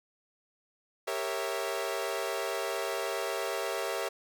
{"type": "chord", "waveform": "sawtooth", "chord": "G diminished seventh", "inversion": "none", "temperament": "equal with one note detuned", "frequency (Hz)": [397.2, 466.2, 554.4, 659.3], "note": ["G4", "Bb4", "Db5", "Fb5"], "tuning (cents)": [23, 0, 0, 0], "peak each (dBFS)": -33, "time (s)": [1.07, 4.09], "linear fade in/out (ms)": 10, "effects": []}